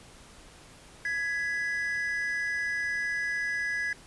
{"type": "tone pair together", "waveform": "triangle", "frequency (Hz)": [1670, 1986], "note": ["G#6", "B6"], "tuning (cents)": [9, 9], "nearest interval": "minor third", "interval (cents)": 300, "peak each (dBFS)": [-28, -31], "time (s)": [1.05, 3.93], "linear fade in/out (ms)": 2, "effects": ["pink hiss -52 dBFS RMS until 4.06 s", "resampled to 24000 Hz"]}